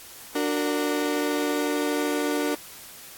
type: chord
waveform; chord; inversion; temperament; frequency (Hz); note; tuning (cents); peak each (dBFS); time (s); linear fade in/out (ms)
35% pulse; D augmented; none; just; 293.7 / 367.1 / 458.9; D4 / F#4 / A#4; 0 / -14 / -27; -24 / -29 / -27; 0.35-2.55; 5
effects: white hiss -44 dBFS RMS until 3.17 s + AAC 64 kbps